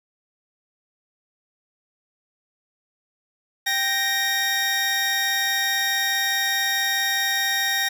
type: tone pair together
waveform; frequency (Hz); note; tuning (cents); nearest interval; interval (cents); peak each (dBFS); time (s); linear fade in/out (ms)
20% pulse; 784 / 1864.7; G5 / A#6; 0 / 0; octave + minor third; 1500; -23 / -16; 3.66-7.89; 10
effects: 9-bit